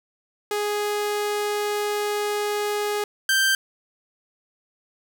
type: tone pair in turn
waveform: sawtooth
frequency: 415.3 / 1568 Hz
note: G#4 / G6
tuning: 0 / 0 cents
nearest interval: octave + major seventh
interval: 2300 cents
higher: second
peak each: -19 / -14 dBFS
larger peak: second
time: 0.51-3.04 / 3.29-3.55 s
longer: first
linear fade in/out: 2 ms
effects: none